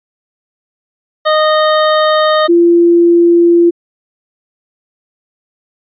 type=tone pair in turn; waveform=25% pulse / sine; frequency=618 / 342.8 Hz; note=D#5 / F4; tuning=-12 / -32 cents; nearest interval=minor seventh; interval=1020 cents; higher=first; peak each=-4 dBFS; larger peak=neither; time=1.25-2.48 / 2.48-3.71 s; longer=neither; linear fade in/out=20 ms; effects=resampled to 11025 Hz